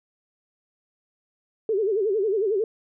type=tone with vibrato; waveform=sine; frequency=412.7 Hz; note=G#4; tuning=11 cents flat; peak=-20 dBFS; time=1.69-2.64 s; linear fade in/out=2 ms; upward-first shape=sine; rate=11 Hz; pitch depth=160 cents each way; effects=none